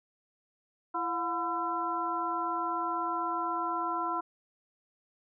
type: harmonic tone with a mistuned harmonic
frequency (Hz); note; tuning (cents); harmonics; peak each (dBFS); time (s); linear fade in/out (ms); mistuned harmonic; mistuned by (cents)
336.5; E4; +36; 1 / 2 / 3 / 4; -38 / -37 / -32 / -35; 0.94-4.21; 10; 2; +110
effects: none